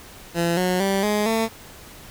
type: tone with pitch steps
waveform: 15% pulse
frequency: 170 / 182.2 / 195.28 / 209.3 / 224.3 Hz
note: F3 / F#3 / G3 / G#3 / A3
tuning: -46 / -26 / -6 / +14 / +34 cents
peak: -13 dBFS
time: 0.34-1.49 s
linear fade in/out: 50 ms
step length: 230 ms
effects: pink hiss -43 dBFS RMS until 2.1 s